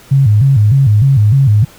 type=tone with vibrato; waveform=sine; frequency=119.9 Hz; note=A#2; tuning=49 cents sharp; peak=-5 dBFS; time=0.11-1.65 s; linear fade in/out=10 ms; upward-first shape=square; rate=3.3 Hz; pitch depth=230 cents each way; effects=pink hiss -40 dBFS RMS until 1.78 s